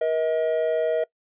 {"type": "tone pair together", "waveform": "triangle", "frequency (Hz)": [476.5, 636], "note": ["A#4", "D#5"], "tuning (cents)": [38, 38], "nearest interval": "perfect fourth", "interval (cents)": 500, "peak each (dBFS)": [-22, -21], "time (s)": [0.01, 1.04], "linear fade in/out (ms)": 5, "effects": ["noise-tail reverb RT60 0.1 s tail -22 dB re dry", "resampled to 8000 Hz"]}